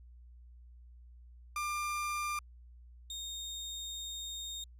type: tone pair in turn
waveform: 30% pulse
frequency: 1195 / 3694 Hz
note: D6 / A#7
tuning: +30 / -16 cents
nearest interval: octave + minor sixth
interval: 1954 cents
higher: second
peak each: -31 / -37 dBFS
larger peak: first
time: 1.56-2.39 / 3.1-4.64 s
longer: second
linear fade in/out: 2 ms
effects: added 60 Hz sine -52 dBFS peak until 4.79 s + resampled to 32000 Hz